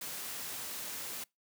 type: noise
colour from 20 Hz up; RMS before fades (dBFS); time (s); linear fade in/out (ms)
white; -41; 0.01-1.24; 5
effects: noise-tail reverb RT60 0.2 s tail -25 dB re dry + high-pass 100 Hz 12 dB/octave